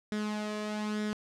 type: tone with flanger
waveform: sawtooth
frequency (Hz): 211.5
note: G#3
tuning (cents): +32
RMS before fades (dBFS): -34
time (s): 0.12-1.13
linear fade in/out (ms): 0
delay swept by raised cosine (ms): 0.55 to 1.75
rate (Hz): 1.1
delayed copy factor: +0.55
effects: low-pass 7000 Hz 12 dB/octave